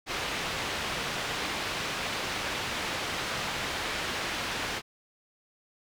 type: low-pass noise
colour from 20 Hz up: white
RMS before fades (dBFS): -33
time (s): 0.06-4.82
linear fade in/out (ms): 50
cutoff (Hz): 3200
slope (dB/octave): 12
effects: none

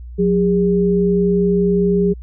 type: tone pair together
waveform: sine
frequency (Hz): 181.16 / 406.1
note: F#3 / G#4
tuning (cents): -36 / -39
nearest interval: octave + major second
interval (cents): 1397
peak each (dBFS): -15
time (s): 0.18-2.14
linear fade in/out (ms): 20
effects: added 60 Hz sine -30 dBFS peak until 2.22 s

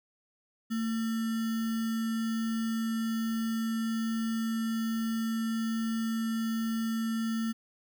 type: tone with sample-and-hold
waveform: sine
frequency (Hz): 225.6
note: A3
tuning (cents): +44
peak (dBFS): -28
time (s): 0.7-7.53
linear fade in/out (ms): 20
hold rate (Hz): 1575
effects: none

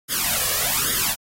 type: noise with flanger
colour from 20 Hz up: white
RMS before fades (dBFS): -22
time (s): 0.08-1.16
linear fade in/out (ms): 50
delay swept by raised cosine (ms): 0.58 to 1.78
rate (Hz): 1.2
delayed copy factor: +0.9
effects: AAC 48 kbps

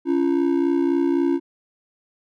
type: ring-modulated tone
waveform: triangle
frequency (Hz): 311.1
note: D#4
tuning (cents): 0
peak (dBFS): -12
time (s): 0.05-1.4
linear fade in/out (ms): 50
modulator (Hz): 31.9
effects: none

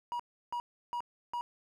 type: tone bursts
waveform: triangle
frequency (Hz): 960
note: B5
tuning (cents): -49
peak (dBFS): -31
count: 4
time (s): 0.12-1.41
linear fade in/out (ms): 0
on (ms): 75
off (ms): 330
effects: none

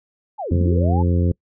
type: linear two-way sweep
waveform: sine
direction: down then up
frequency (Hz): 900 to 116.54 to 900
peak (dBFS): -24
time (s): 0.38-1.03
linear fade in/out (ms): 20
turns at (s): 0.55
type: harmonic tone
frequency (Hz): 87.31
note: F2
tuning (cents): 0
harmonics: 1 / 2 / 3 / 4 / 5 / 6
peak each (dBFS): -16 / -22 / -26 / -28 / -30 / -32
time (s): 0.51-1.32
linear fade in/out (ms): 5
effects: noise-tail reverb RT60 0.1 s tail -26 dB re dry

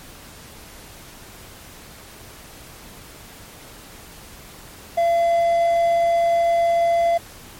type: tone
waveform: triangle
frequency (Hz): 680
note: F5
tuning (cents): -46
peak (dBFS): -13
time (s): 4.97-7.18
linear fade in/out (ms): 10
effects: pink hiss -42 dBFS RMS until 7.59 s + MP3 64 kbps

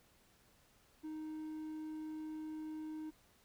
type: tone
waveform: triangle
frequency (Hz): 311.1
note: D#4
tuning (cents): 0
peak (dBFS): -40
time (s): 1.03-3.11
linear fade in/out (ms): 20
effects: pink hiss -69 dBFS RMS until 3.44 s

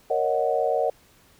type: chord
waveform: sine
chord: D# minor seventh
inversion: second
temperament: equal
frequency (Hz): 466.2 / 554.4 / 622.3 / 740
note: A#4 / C#5 / D#5 / F#5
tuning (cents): 0 / 0 / 0 / 0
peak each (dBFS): -26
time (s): 0.1-0.9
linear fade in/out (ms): 5
effects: pink hiss -57 dBFS RMS until 1.39 s

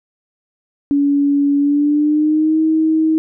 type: tone with pitch glide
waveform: sine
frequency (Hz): 284 to 316.9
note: C#4 to D#4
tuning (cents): +42 to +32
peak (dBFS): -11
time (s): 0.91-3.18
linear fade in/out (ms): 0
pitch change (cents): +190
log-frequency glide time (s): 1.58-2.6
effects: none

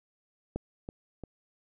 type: clicks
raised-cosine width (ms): 2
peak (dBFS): -19 / -25 / -27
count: 3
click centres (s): 0.56 / 0.889 / 1.237
effects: none

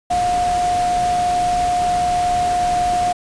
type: tone in noise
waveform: sine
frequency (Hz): 714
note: F5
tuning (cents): +38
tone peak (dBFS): -15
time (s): 0.1-3.13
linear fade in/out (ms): 10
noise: pink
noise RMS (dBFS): -28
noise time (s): 0.1-3.13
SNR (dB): +10
effects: resampled to 22050 Hz

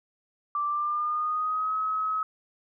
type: tone with pitch glide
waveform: sine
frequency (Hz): 1173 to 1279.2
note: D6 to D#6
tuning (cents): -2 to +48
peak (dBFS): -25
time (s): 0.55-2.23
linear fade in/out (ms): 2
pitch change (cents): +150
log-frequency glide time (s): 0.66-1.75
effects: none

